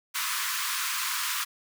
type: high-pass noise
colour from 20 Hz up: pink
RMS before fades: -30 dBFS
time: 0.14-1.45 s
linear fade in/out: 20 ms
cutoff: 990 Hz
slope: 96 dB/octave
effects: none